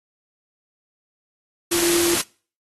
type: tone in noise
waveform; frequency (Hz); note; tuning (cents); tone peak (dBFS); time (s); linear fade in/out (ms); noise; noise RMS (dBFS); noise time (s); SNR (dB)
sine; 343; F4; -31; -21; 1.71-2.15; 10; white; -21; 1.71-2.22; -3
effects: noise-tail reverb RT60 0.4 s tail -24 dB re dry + AAC 32 kbps